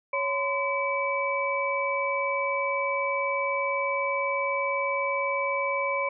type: tone cluster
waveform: sine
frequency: 556 / 1024 / 2294 Hz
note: C#5 / C6 / D7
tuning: +5 / -38 / -41 cents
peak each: -29 dBFS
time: 0.13-6.09 s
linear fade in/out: 5 ms
effects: none